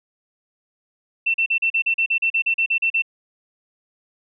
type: tone bursts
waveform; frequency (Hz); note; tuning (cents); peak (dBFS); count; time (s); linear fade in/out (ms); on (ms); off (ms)
sine; 2689; E7; +34; -16; 15; 1.26-3.022; 10; 82; 38
effects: none